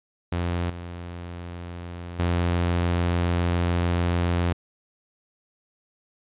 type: tone with level steps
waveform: sawtooth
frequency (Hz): 87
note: F2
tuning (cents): -6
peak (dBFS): -20 / -30 / -17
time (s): 0.32-4.53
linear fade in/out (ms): 5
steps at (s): 0.7 / 2.19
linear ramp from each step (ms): 2
effects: resampled to 8000 Hz